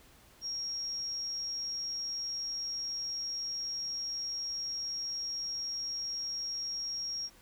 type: tone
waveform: sine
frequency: 5588 Hz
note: F8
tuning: in tune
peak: -34 dBFS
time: 0.41-7.3 s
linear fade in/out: 50 ms
effects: pink hiss -60 dBFS RMS until 7.41 s